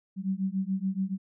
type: beating tone pair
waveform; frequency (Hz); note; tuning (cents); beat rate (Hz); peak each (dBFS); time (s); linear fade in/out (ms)
sine; 187.9 / 194.9; F#3 / G3; +27 / -10; 7; -30 / -30; 0.16-1.18; 50
effects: none